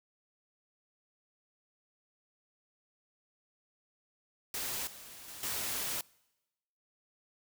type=noise with level steps; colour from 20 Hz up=white; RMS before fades=-37 / -50 / -47 / -36 dBFS; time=4.54-6.01 s; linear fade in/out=2 ms; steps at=4.87 / 5.28 / 5.43 s; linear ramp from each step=2 ms; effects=noise-tail reverb RT60 1.0 s tail -25 dB re dry